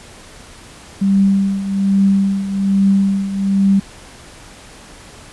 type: tone with tremolo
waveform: sine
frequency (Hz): 196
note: G3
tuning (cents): 0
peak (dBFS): -8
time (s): 1.01-3.8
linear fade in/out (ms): 10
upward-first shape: triangle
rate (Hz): 1.2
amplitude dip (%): 75
effects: pink hiss -39 dBFS RMS until 5.32 s + resampled to 24000 Hz